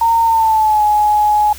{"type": "tone with pitch glide", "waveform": "sine", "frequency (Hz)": [917, 840.9], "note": ["A#5", "G#5"], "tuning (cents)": [-29, 21], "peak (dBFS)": -9, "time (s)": [0.01, 1.53], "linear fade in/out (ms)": 5, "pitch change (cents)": -150, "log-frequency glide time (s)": [0.23, 0.84], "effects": ["added 67 Hz sine -35 dBFS peak until 1.58 s", "white hiss -35 dBFS RMS until 1.58 s"]}